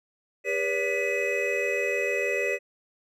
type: tone cluster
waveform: triangle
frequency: 402.3 / 488.8 / 569 / 1982 / 2539 Hz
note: G4 / B4 / C#5 / B6 / D#7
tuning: +45 / -18 / +45 / +6 / +34 cents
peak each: -29 dBFS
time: 0.44-2.59 s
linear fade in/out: 50 ms
effects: none